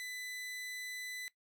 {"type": "tone", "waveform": "sawtooth", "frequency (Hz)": 2000, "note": "B6", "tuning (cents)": 21, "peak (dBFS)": -38, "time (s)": [0, 1.28], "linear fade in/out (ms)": 0, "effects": ["noise-tail reverb RT60 0.1 s tail -17 dB re dry"]}